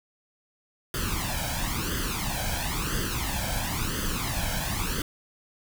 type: noise with flanger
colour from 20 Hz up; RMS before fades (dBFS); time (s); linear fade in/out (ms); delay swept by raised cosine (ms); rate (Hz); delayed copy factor
pink; -29; 0.94-5.02; 2; 0.63 to 1.29; 0.98; +0.75
effects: none